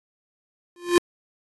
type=tone with exponential growth; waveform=square; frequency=350 Hz; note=F4; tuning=4 cents sharp; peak=-11 dBFS; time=0.76-0.98 s; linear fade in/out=1 ms; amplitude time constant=46 ms; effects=AAC 32 kbps